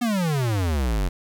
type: exponential sweep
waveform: square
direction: down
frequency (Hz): 249 to 42.97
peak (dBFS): -21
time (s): 0.01-1.09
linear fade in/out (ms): 10
effects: 9-bit